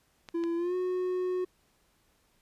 clicks, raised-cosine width 0.2 ms, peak -26 dBFS, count 2, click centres 0.288 / 0.438 s
triangle tone with pitch glide, 337.1 to 365.5 Hz, E4 to F#4, +39 to -21 cents, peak -26 dBFS, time 0.34-1.45 s, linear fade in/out 10 ms, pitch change +140 cents, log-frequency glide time 0.56-0.75 s
effects pink hiss -69 dBFS RMS until 2.41 s + resampled to 32000 Hz

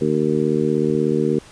harmonic tone, 76.5 Hz, D#2, 29 cents flat, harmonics 2 / 3 / 4 / 5 / 6, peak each -24 / -22 / -23 / -21 / -23 dBFS, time 0.01-1.39 s, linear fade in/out 5 ms, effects pink hiss -45 dBFS RMS until 1.51 s + resampled to 22050 Hz

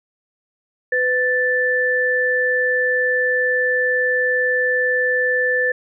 sine tone pair together, 502.2 / 1760 Hz, B4 / A6, +29 / 0 cents, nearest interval octave + minor seventh, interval 2171 cents, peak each -20 / -17 dBFS, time 0.92-5.72 s, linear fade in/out 5 ms, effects none

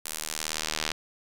sawtooth tone with band-pass filter sweep, 77.9 Hz, D#2, 3 cents sharp, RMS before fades -33 dBFS, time 0.05-0.92 s, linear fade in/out 5 ms, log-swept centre 11000 to 4000 Hz, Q 0.89, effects none

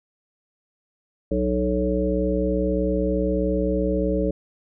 harmonic tone with a mistuned harmonic, 61.6 Hz, B1, 4 cents flat, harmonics 1 / 3 / 5 / 7 / 9, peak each -26 / -26 / -26 / -26 / -26 dBFS, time 1.31-4.31 s, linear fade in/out 5 ms, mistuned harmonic 7, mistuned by +19 cents, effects none

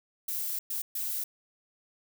violet noise bursts at uneven times, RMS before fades -33 dBFS, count 3, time 0.28-0.59 / 0.7-0.82 / 0.95-1.24 s, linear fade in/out 5 ms, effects none

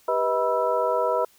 sine tone cluster, 394.7 / 490.9 / 635 / 976 / 1323 Hz, G4 / B4 / D#5 / B5 / E6, +12 / -10 / +35 / -21 / +6 cents, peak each -31 / -25 / -25 / -26 / -30 dBFS, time 0.08-1.25 s, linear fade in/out 5 ms, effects white hiss -58 dBFS RMS until 1.38 s

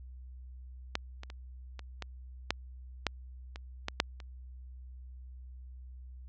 clicks, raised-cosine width 0.2 ms, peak -12 / -26 / -28 / -26 / -20 / -10 / -10 / -25 / -15 / -6 / -30 dBFS, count 11, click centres 0.954 / 1.234 / 1.301 / 1.793 / 2.023 / 2.506 / 3.067 / 3.559 / 3.884 / 4.001 / 4.202 s, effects added 63 Hz sine -45 dBFS peak until 6.28 s + low-pass 5000 Hz 12 dB/octave

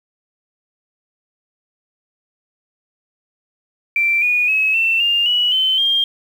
sine tone with pitch steps, 2349 / 2456 / 2568 / 2684 / 2806 / 2934 / 3067 / 3207 Hz, D7 / D#7 / E7 / E7 / F7 / F#7 / G7 / G7, 0 / -23 / -46 / +31 / +8 / -15 / -38 / +39 cents, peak -13 dBFS, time 3.96-6.04 s, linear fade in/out 2 ms, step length 260 ms, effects 7-bit

